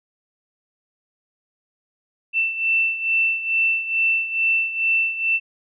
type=beating tone pair; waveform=sine; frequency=2673 / 2675.3 Hz; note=E7 / E7; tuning=+23 / +25 cents; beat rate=2.3 Hz; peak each=-19 / -24 dBFS; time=2.33-5.4 s; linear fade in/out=50 ms; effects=none